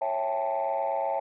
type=chord; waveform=sine; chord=A dominant seventh; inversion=first; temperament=just; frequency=550 / 660 / 792 / 880 Hz; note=C#5 / E5 / G5 / A5; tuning=-14 / +2 / +18 / 0 cents; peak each=-30 dBFS; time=0.01-1.2 s; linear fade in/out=10 ms; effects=tanh soft clip ceiling -20 dBFS